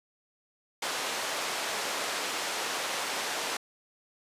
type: band-pass noise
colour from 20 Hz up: pink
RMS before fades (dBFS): -33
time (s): 0.82-3.57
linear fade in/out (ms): 5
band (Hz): 550 to 8200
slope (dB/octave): 12
effects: resampled to 32000 Hz